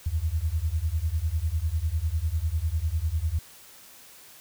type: beating tone pair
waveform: sine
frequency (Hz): 75.1 / 85.1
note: D2 / F2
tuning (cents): +39 / -44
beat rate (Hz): 10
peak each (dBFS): -27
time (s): 0.06-3.39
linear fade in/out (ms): 5
effects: white hiss -50 dBFS RMS until 4.4 s